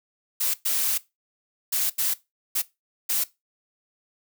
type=noise bursts at uneven times; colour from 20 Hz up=blue; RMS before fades=-24 dBFS; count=6; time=0.4-0.54 / 0.65-0.98 / 1.72-1.9 / 1.98-2.14 / 2.55-2.62 / 3.09-3.24 s; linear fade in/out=10 ms; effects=noise-tail reverb RT60 0.2 s tail -18 dB re dry